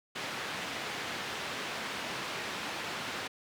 white band-pass noise, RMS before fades -38 dBFS, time 0.15-3.28 s, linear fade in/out 10 ms, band 120 to 2900 Hz, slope 12 dB/octave, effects none

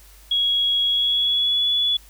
sine tone with pitch glide, 3322 to 3417 Hz, G#7 to G#7, 0 to +49 cents, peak -17 dBFS, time 0.31-1.97 s, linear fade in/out 5 ms, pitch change +49 cents, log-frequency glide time 0.85-1.69 s, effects added 50 Hz sine -47 dBFS peak until 2.09 s + white hiss -51 dBFS RMS until 2.09 s

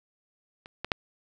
clicks, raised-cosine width 0.3 ms, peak -28 / -16 / -8 dBFS, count 3, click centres 0.659 / 0.846 / 0.918 s, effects none

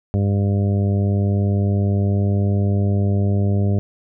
harmonic tone, 99.9 Hz, G2, 33 cents sharp, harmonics 1 / 2 / 3 / 4 / 5 / 6 / 7, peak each -16 / -22 / -31 / -29 / -35 / -33 / -38 dBFS, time 0.14-3.79 s, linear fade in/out 0 ms, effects none

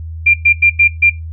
sine tone bursts at uneven times, 2384 Hz, D7, 25 cents sharp, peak -5 dBFS, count 5, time 0.26-0.34 / 0.45-0.53 / 0.62-0.7 / 0.79-0.88 / 1.02-1.1 s, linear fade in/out 10 ms, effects noise-tail reverb RT60 0.2 s tail -19 dB re dry + added 81 Hz sine -23 dBFS peak until 1.32 s

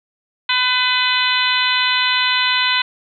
harmonic tone, 503 Hz, B4, 32 cents sharp, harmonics 2 / 3 / 4 / 5 / 6 / 7 / 8, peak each -22 / -22 / -22 / -22 / -22 / -22 / -22 dBFS, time 0.49-2.82 s, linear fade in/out 5 ms, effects none

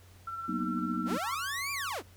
sine tone with tremolo, 1347 Hz, E6, 37 cents sharp, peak -34 dBFS, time 0.27-1.35 s, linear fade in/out 5 ms, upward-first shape sine, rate 18 Hz, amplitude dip 40%
sine chord, B major seventh, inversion second, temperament equal, 185 / 233.1 / 246.9 / 311.1 Hz, F#3 / A#3 / B3 / D#4, 0 / 0 / 0 / 0 cents, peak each -36 dBFS, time 0.48-1.18 s, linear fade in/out 10 ms
sawtooth linear two-way sweep, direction up then down, 160.9 to 2426 to 160.9 Hz, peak -30 dBFS, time 1.05-2.03 s, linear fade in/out 50 ms, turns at 1.72 s
sine tone, 1121 Hz, C#6, 19 cents sharp, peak -39 dBFS, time 1.21-1.97 s, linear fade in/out 50 ms
effects added 91 Hz sine -54 dBFS peak until 2.16 s + pink hiss -60 dBFS RMS until 2.16 s

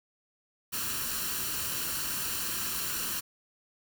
white noise with comb filter, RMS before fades -33 dBFS, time 0.72-3.21 s, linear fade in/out 20 ms, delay 0.7 ms, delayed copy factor +0.6, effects none

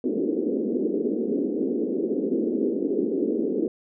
white band-pass noise, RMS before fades -25 dBFS, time 0.04-3.68 s, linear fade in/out 2 ms, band 220 to 440 Hz, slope 48 dB/octave, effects none

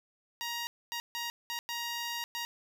10% pulse tone bursts at uneven times, 943 Hz, A#5, 20 cents sharp, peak -26 dBFS, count 6, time 0.41-0.67 / 0.92-1 / 1.15-1.3 / 1.5-1.59 / 1.69-2.24 / 2.35-2.45 s, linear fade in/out 0 ms, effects none

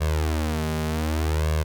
sawtooth tone with flanger, 77.78 Hz, D#2, in tune, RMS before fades -24 dBFS, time 0-1.64 s, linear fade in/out 20 ms, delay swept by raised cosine 1.8 to 4.9 ms, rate 0.66 Hz, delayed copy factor +1, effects none

